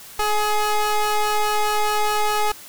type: ring-modulated tone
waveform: 30% pulse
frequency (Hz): 421.4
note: G#4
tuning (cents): +25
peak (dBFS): -12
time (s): 0.19-2.52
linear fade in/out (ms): 5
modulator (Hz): 419
effects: white hiss -41 dBFS RMS until 2.68 s